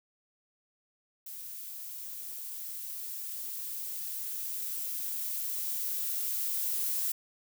violet noise with level ramp, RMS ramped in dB -43 to -31 dBFS, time 1.26-7.12 s, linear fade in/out 5 ms, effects none

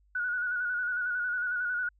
sine tone with vibrato, 1463 Hz, F#6, 20 cents flat, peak -28 dBFS, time 0.15-1.89 s, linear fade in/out 5 ms, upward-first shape square, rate 11 Hz, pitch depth 36 cents each way, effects added 50 Hz sine -62 dBFS peak until 1.99 s

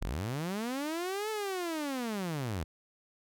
sawtooth linear two-way sweep, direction up then down, 30 to 440.7 to 72.6 Hz, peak -29 dBFS, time 0.01-2.64 s, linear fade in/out 10 ms, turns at 1.3 s, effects none

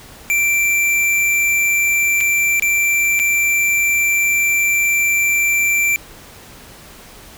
square tone with dropouts, 2349 Hz, D7, in tune, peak -14 dBFS, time 0.3-5.96 s, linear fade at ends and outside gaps 0 ms, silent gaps 2.206-2.21 / 2.597-2.623 / 3.192-3.198 s, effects pink hiss -40 dBFS RMS until 7.37 s

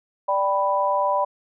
sine chord, G major, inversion second, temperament equal, 587.3 / 784 / 987.8 Hz, D5 / G5 / B5, 0 / 0 / 0 cents, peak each -23 / -26 / -21 dBFS, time 0.28-1.25 s, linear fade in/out 10 ms, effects none

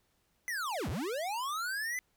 square linear two-way sweep, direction down then up, 2045 to 58.7 to 2045 Hz, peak -34 dBFS, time 0.48-1.99 s, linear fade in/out 0 ms, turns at 0.89 s, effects pink hiss -74 dBFS RMS until 2.16 s

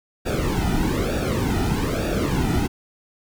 brown noise with flanger, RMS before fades -22 dBFS, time 0.25-2.68 s, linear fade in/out 20 ms, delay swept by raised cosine 0.96 to 1.85 ms, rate 1.1 Hz, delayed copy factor -0.85, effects none

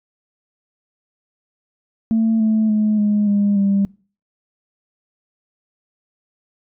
sine tone with pitch steps, 223.9 / 218.5 / 213.3 / 208.2 / 203.2 / 198.32 Hz, A3 / A3 / G#3 / G#3 / G#3 / G3, +30 / -12 / +46 / +5 / -38 / +20 cents, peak -12 dBFS, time 2.11-3.85 s, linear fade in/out 0 ms, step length 290 ms, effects noise-tail reverb RT60 0.4 s tail -25 dB re dry + tanh soft clip ceiling -10 dBFS

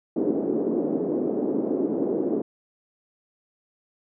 white band-pass noise, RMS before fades -25 dBFS, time 0.16-2.42 s, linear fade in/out 5 ms, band 240 to 410 Hz, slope 24 dB/octave, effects none

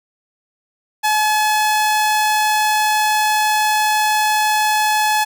sawtooth tone, 854 Hz, G#5, 48 cents sharp, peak -10 dBFS, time 1.03-5.25 s, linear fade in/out 20 ms, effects none

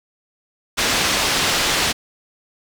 white low-pass noise, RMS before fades -19 dBFS, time 0.77-1.93 s, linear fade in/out 20 ms, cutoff 4900 Hz, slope 12 dB/octave, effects none

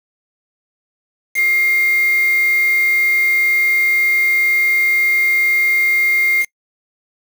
sine tone with quantisation, 2119 Hz, C7, 21 cents sharp, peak -12 dBFS, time 1.34-6.46 s, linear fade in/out 50 ms, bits 4, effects noise-tail reverb RT60 0.1 s tail -25 dB re dry

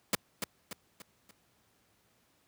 pink noise with echo, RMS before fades -27 dBFS, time 0.13-0.15 s, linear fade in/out 2 ms, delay 290 ms, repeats 4, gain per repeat -7 dB, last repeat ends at 1.31 s, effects pink hiss -70 dBFS RMS until 2.47 s + high-pass 80 Hz 12 dB/octave

